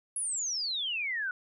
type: exponential sweep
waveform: sine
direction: down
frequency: 10750 to 1445 Hz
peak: -30 dBFS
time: 0.16-1.31 s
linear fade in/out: 2 ms
effects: none